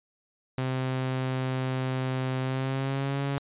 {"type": "tone with pitch glide", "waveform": "sawtooth", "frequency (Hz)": [130.1, 139.44], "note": ["C3", "C#3"], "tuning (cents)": [-9, 11], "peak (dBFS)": -23, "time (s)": [0.58, 3.38], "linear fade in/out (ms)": 0, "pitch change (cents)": 120, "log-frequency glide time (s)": [2.41, 3.21], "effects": ["resampled to 8000 Hz"]}